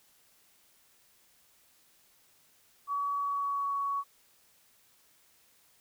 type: tone with pitch glide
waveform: sine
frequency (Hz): 1134 to 1120.3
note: C#6 to C#6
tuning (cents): +39 to +18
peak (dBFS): -29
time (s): 2.87-4.04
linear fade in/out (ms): 50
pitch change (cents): -21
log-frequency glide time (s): 3.15-3.75
effects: white hiss -65 dBFS RMS until 5.8 s